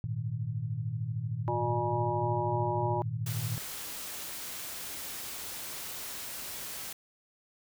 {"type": "chord", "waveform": "sine", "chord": "Ab suspended second", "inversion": "none", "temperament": "equal with one note detuned", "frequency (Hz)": [103.35, 116.54, 155.56], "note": ["Ab2", "Bb2", "Eb3"], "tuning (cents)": [-8, 0, 0], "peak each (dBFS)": [-38, -33, -38], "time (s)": [0.04, 3.58], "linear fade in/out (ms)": 0}
{"type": "harmonic tone", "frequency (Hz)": 120, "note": "B2", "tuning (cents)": -49, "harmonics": [1, 3, 5, 7, 8], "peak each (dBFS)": [-43, -34, -36, -34, -34], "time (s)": [1.48, 3.02], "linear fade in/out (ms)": 0}
{"type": "noise", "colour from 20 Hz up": "white", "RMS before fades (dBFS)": -40, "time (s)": [3.26, 6.93], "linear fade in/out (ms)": 5}
{"effects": []}